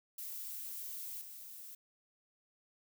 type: noise with level steps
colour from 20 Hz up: violet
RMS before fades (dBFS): -44 / -50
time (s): 0.18-1.75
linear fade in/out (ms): 5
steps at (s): 1.21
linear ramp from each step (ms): 5
effects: none